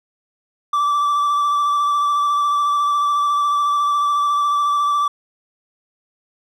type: tone with vibrato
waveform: triangle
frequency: 1164 Hz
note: D6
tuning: 16 cents flat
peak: -13 dBFS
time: 0.73-5.08 s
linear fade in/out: 5 ms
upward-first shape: square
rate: 14 Hz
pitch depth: 15 cents each way
effects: none